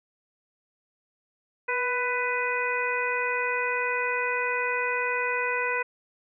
harmonic tone with a mistuned harmonic, 497.6 Hz, B4, 13 cents sharp, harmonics 1 / 2 / 3 / 4 / 5, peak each -31 / -31 / -31 / -31 / -31 dBFS, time 1.68-5.83 s, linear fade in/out 10 ms, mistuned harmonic 1, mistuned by -35 cents, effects none

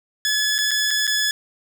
15% pulse tone with dropouts, 1709 Hz, G#6, 49 cents sharp, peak -12 dBFS, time 0.25-1.31 s, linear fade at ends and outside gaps 1 ms, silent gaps 0.582-0.587 / 0.709-0.714 / 0.907-0.911 / 1.069-1.076 s, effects none

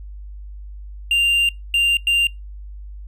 triangle tone bursts at uneven times, 2787 Hz, F7, 4 cents flat, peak -12 dBFS, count 3, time 1.11-1.49 / 1.74-1.97 / 2.07-2.27 s, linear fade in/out 2 ms, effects noise-tail reverb RT60 0.2 s tail -26 dB re dry + added 50 Hz sine -32 dBFS peak until 3.07 s

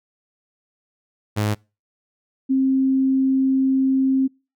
sawtooth / sine tone pair in turn, 105.4 / 265.6 Hz, G#2 / C4, +26 / +26 cents, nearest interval octave + major third, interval 1600 cents, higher second, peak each -15 dBFS, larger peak neither, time 1.36-1.55 / 2.49-4.28 s, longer second, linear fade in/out 20 ms, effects noise-tail reverb RT60 0.3 s tail -26 dB re dry

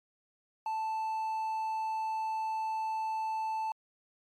triangle tone, 880 Hz, A5, in tune, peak -29 dBFS, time 0.66-3.72 s, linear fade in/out 2 ms, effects MP3 64 kbps

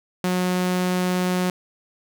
sawtooth tone, 181.7 Hz, F#3, 31 cents flat, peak -16 dBFS, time 0.24-1.5 s, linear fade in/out 2 ms, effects none

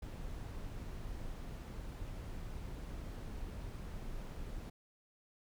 brown noise, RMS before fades -44 dBFS, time 0.02-4.7 s, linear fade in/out 5 ms, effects none

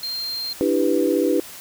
triangle tone, 4186 Hz, C8, in tune, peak -24 dBFS, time 0.03-0.53 s, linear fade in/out 2 ms
sine chord, E minor seventh, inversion third, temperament equal, 293.7 / 329.6 / 392 / 493.9 Hz, D4 / E4 / G4 / B4, 0 / 0 / 0 / 0 cents, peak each -22 dBFS, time 0.61-1.4 s, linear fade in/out 0 ms
effects white hiss -39 dBFS RMS until 1.6 s

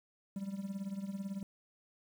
triangle tone with tremolo, 196 Hz, G3, in tune, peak -32 dBFS, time 0.36-1.43 s, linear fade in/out 2 ms, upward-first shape triangle, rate 18 Hz, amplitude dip 80%, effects 10-bit

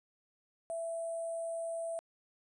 sine tone with sample-and-hold, 665 Hz, E5, 15 cents sharp, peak -35 dBFS, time 0.7-1.99 s, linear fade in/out 0 ms, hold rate 8820 Hz, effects resampled to 24000 Hz

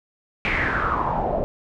pink noise with low-pass filter sweep, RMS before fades -23 dBFS, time 0.45-1.44 s, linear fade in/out 0 ms, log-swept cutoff 2400 to 570 Hz, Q 5.8, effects none

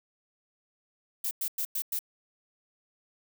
violet noise bursts, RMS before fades -31 dBFS, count 5, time 1.24-1.991 s, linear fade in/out 5 ms, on 71 ms, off 99 ms, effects none

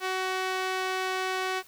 sawtooth tone with band-pass filter, 374.7 Hz, F#4, 22 cents sharp, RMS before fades -30 dBFS, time 0-1.63 s, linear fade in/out 50 ms, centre 1900 Hz, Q 0.54, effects white hiss -55 dBFS RMS until 1.67 s

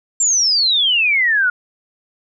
sine exponential sweep, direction down, 7459 to 1415 Hz, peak -12 dBFS, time 0.2-1.5 s, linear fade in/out 5 ms, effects none

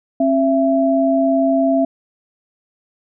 sine tone pair together, 269.6 / 667.9 Hz, C#4 / E5, -48 / +23 cents, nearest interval octave + major third, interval 1571 cents, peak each -15 dBFS, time 0.2-1.85 s, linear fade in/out 5 ms, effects none

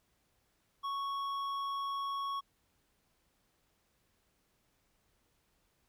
triangle tone with hard clipping, 1108.7 Hz, C#6, in tune, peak -36 dBFS, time 0.83-2.41 s, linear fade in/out 20 ms, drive 11 dB, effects pink hiss -75 dBFS RMS until 5.88 s

